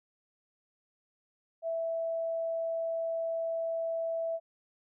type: tone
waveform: sine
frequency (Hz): 659.3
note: E5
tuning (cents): 0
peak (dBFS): -30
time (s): 1.62-4.4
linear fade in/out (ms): 50
effects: none